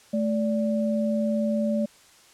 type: tone pair together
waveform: sine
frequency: 217.6 / 581 Hz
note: A3 / D5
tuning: -19 / -19 cents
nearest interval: octave + perfect fourth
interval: 1700 cents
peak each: -23 / -27 dBFS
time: 0.13-1.86 s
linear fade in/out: 10 ms
effects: white hiss -54 dBFS RMS until 2.33 s + low-pass 9000 Hz 12 dB/octave